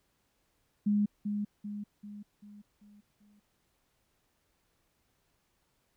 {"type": "tone with echo", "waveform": "sine", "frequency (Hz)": 206.6, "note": "G#3", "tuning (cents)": -9, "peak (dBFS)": -24, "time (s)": [0.86, 1.06], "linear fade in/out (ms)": 10, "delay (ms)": 390, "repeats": 6, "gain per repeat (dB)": -6, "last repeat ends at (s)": 3.4, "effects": ["pink hiss -75 dBFS RMS until 5.96 s"]}